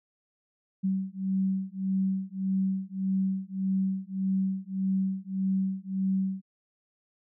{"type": "beating tone pair", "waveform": "sine", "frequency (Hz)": [190.3, 192], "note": ["F#3", "G3"], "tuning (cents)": [49, -36], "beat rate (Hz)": 1.7, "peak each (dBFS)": -29, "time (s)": [0.83, 6.42], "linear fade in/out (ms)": 20, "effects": []}